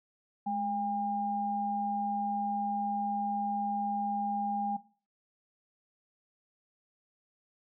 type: tone pair together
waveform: sine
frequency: 210 / 806 Hz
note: G#3 / G5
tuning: +19 / +48 cents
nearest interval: octave + major seventh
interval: 2329 cents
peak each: -35 / -31 dBFS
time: 0.46-4.77 s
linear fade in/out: 10 ms
effects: noise-tail reverb RT60 0.4 s tail -17 dB re dry